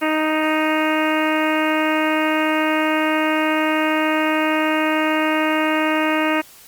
harmonic tone, 311.1 Hz, D#4, in tune, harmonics 1 / 2 / 3 / 4 / 5 / 6 / 7 / 8 / 9, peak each -20 / -23 / -25 / -26 / -27 / -28 / -28 / -29 / -30 dBFS, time 0.01-6.42 s, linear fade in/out 20 ms, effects white hiss -45 dBFS RMS until 6.67 s + Opus 24 kbps

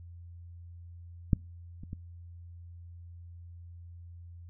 clicks, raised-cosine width 5 ms, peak -10 / -30 / -26 dBFS, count 3, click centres 1.332 / 1.835 / 1.931 s, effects noise-tail reverb RT60 0.3 s tail -26 dB re dry + added 86 Hz sine -45 dBFS peak until 4.49 s

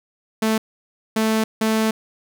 sawtooth tone bursts at uneven times, 220 Hz, A3, in tune, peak -13 dBFS, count 3, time 0.42-0.58 / 1.16-1.44 / 1.61-1.91 s, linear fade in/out 5 ms, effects none

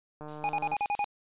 click train, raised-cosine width 1 ms, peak -29 dBFS, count 81, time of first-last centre 0.21-0.74 s, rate 151 Hz
violet noise with tremolo, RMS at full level -40 dBFS, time 0.28-1.04 s, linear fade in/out 0 ms, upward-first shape sine, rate 5.9 Hz, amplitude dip 65%
square tone bursts, 822 Hz, G#5, 18 cents flat, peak -27 dBFS, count 7, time 0.44-1.043 s, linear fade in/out 0 ms, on 51 ms, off 41 ms
effects resampled to 8000 Hz

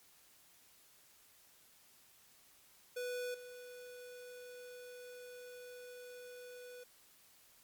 square tone with level steps, 493.9 Hz, B4, in tune, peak -39 / -50 dBFS, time 2.96-6.84 s, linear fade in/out 10 ms, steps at 3.34 s, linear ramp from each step 5 ms, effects white hiss -65 dBFS RMS until 7.63 s + MP3 96 kbps

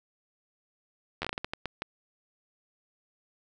slowing click train, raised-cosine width 0.3 ms, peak -16 dBFS, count 11, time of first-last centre 1.22-1.82 s, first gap 11 ms, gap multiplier 1.35, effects none

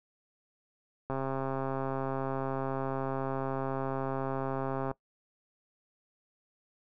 click train, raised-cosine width 1 ms, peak -20 dBFS, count 512, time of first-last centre 1.1-4.913 s, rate 134 Hz, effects noise-tail reverb RT60 0.1 s tail -20 dB re dry

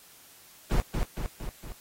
brown noise with echo, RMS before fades -23 dBFS, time 0.71-0.8 s, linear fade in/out 0 ms, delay 230 ms, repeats 4, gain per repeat -4 dB, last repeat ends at 1.72 s, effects white hiss -54 dBFS RMS until 1.8 s + AAC 48 kbps

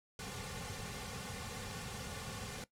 pink noise with comb filter, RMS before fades -44 dBFS, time 0.19-2.64 s, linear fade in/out 2 ms, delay 3.1 ms, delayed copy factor -0.95, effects noise-tail reverb RT60 0.1 s tail -17 dB re dry + low-pass 10000 Hz 12 dB/octave

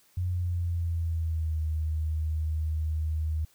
sine tone with pitch glide, 89.8 to 78.18 Hz, F2 to D#2, +49 to +9 cents, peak -26 dBFS, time 0.17-3.45 s, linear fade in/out 5 ms, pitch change -240 cents, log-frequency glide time 0.28-1.61 s, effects white hiss -63 dBFS RMS until 3.54 s

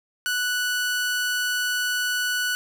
sawtooth tone, 1480 Hz, F#6, in tune, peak -19 dBFS, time 0.26-2.55 s, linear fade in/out 0 ms, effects none

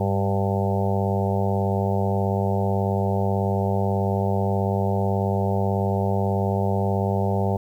harmonic tone with a mistuned harmonic, 98.3 Hz, G2, 5 cents sharp, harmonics 1 / 2 / 4 / 5 / 6 / 7 / 8 / 9, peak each -23 / -26 / -29 / -30 / -31 / -31 / -32 / -33 dBFS, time 0-7.57 s, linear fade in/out 5 ms, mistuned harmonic 1, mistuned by +37 cents, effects 9-bit

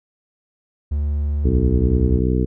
triangle tone, 73.1 Hz, D2, 7 cents flat, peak -16 dBFS, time 0.91-2.2 s, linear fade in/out 10 ms
harmonic tone, 62.7 Hz, B1, 27 cents sharp, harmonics 1 / 2 / 3 / 4 / 5 / 6 / 7, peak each -19 / -22 / -24 / -25 / -26 / -27 / -27 dBFS, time 1.44-2.46 s, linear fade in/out 20 ms
effects none

